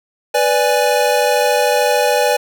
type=chord; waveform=square; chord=G# diminished; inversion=first; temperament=equal; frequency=493.9 / 587.3 / 830.6 Hz; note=B4 / D5 / G#5; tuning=0 / 0 / 0 cents; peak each=-17 / -17 / -18 dBFS; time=0.34-2.37 s; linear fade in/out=10 ms; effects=none